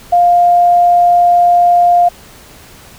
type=tone; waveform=sine; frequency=702 Hz; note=F5; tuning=9 cents sharp; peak=-5 dBFS; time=0.12-2.09 s; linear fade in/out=10 ms; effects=pink hiss -38 dBFS RMS until 2.98 s